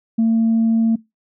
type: tone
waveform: sine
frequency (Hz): 226.1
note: A3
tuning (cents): +47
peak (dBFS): -11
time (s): 0.18-0.96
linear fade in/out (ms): 10
effects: noise-tail reverb RT60 0.2 s tail -22 dB re dry + tanh soft clip ceiling -10 dBFS